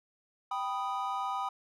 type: chord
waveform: triangle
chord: G augmented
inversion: none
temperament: equal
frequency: 784 / 987.8 / 1244.5 Hz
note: G5 / B5 / D#6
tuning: 0 / 0 / 0 cents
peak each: -34 dBFS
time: 0.51-1.49 s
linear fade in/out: 5 ms
effects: none